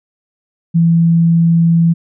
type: tone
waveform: sine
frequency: 167.1 Hz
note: E3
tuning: 24 cents sharp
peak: -7 dBFS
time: 0.74-1.94 s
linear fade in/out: 20 ms
effects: none